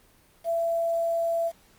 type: tone with quantisation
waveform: sine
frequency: 670 Hz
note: E5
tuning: 28 cents sharp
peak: -23 dBFS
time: 0.44-1.52 s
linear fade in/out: 50 ms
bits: 8
effects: pink hiss -59 dBFS RMS until 1.78 s + Opus 24 kbps